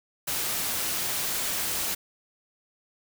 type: noise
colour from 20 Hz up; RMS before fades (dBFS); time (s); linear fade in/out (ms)
white; -29; 0.27-1.95; 10
effects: none